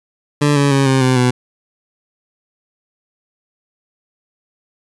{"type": "tone with pitch steps", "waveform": "20% pulse", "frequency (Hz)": [146.3, 141.73, 137.29, 133, 128.84, 124.81], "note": ["D3", "C#3", "C#3", "C3", "C3", "B2"], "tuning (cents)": [-6, 39, -16, 29, -26, 19], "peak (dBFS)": -6, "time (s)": [0.41, 1.31], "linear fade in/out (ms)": 10, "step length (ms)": 150, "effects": ["resampled to 24000 Hz"]}